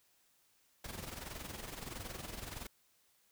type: noise with amplitude modulation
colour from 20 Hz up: pink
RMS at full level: -43 dBFS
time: 0.84-2.67 s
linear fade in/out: 5 ms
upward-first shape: sine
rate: 21.5 Hz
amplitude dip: 65%
effects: white hiss -72 dBFS RMS until 3.31 s